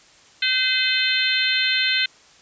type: harmonic tone with a mistuned harmonic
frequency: 513 Hz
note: C5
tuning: 34 cents flat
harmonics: 3 / 4 / 5 / 6 / 7 / 8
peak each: -25 / -25 / -25 / -25 / -25 / -25 dBFS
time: 0.42-2.06 s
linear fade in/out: 5 ms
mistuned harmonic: 8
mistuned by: +18 cents
effects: white hiss -51 dBFS RMS until 2.41 s + resampled to 16000 Hz